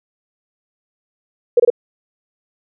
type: tone bursts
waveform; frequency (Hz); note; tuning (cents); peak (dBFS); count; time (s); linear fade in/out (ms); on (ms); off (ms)
sine; 481.2; B4; -45; -7; 3; 1.57-1.702; 5; 28; 24
effects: none